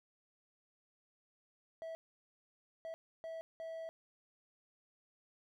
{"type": "tone bursts at uneven times", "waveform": "triangle", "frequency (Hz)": 652, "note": "E5", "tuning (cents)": -19, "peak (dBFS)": -40, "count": 4, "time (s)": [[1.82, 1.95], [2.85, 2.94], [3.24, 3.41], [3.6, 3.89]], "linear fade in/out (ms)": 0, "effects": []}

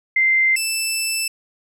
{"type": "tone pair in turn", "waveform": ["sine", "15% pulse"], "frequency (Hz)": [2084, 2645], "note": ["C7", "E7"], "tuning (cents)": [-7, 5], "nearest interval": "major third", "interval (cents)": 412, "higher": "second", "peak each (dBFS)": -13, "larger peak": "neither", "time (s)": [[0.16, 0.56], [0.56, 1.28]], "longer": "second", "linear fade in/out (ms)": 5, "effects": []}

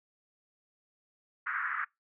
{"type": "band-pass noise", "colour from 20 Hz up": "white", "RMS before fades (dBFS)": -34, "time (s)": [1.46, 1.85], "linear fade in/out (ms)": 10, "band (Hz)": [1200, 1800], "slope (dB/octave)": 48, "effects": ["noise-tail reverb RT60 0.2 s tail -26 dB re dry"]}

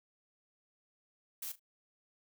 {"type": "noise with echo", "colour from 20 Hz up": "blue", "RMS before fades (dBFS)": -41, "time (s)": [1.42, 1.52], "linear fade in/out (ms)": 5, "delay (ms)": 38, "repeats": 2, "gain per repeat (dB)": -15, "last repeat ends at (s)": 1.596, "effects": []}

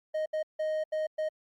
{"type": "tone bursts at uneven times", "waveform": "triangle", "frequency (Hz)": 622.3, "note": "D#5", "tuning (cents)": 0, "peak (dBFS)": -26, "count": 5, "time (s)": [[0.14, 0.26], [0.33, 0.43], [0.59, 0.84], [0.92, 1.07], [1.18, 1.29]], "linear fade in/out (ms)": 10, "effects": ["Opus 48 kbps"]}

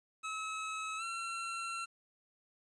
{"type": "tone with pitch glide", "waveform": "25% pulse", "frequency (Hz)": [1289, 1356.2], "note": ["E6", "E6"], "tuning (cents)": [-39, 49], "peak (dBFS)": -34, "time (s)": [0.23, 1.86], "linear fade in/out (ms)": 20, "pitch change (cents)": 88, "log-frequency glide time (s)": [0.97, 1.03], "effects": ["resampled to 22050 Hz", "11-bit"]}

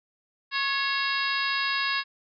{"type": "harmonic tone with a mistuned harmonic", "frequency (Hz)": 547, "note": "C#5", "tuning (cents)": -23, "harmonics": [2, 3, 4, 5, 6, 7, 8, 9], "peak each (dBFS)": [-31, -29, -34, -32, -38, -34, -36, -35], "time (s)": [0.51, 2.04], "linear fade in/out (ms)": 50, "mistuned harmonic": 3, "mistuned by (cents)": 39, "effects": []}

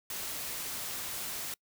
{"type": "noise", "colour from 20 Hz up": "white", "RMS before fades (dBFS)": -38, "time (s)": [0.1, 1.54], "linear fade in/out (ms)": 2, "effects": ["noise-tail reverb RT60 0.1 s tail -26 dB re dry"]}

